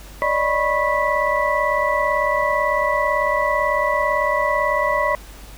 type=tone cluster; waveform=sine; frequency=575 / 613 / 984 / 1092 / 1971 Hz; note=D5 / D#5 / B5 / C#6 / B6; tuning=-37 / -26 / -7 / -26 / -4 cents; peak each=-23 dBFS; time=0.22-5.15 s; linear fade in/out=0 ms; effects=added 49 Hz sine -38 dBFS peak until 5.57 s + pink hiss -43 dBFS RMS until 5.57 s